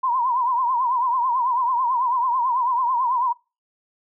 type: tone with vibrato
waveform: sine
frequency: 992 Hz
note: B5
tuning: 7 cents sharp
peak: -18 dBFS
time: 0.03-3.33 s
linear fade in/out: 10 ms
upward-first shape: triangle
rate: 9.1 Hz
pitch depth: 130 cents each way
effects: noise-tail reverb RT60 0.3 s tail -26 dB re dry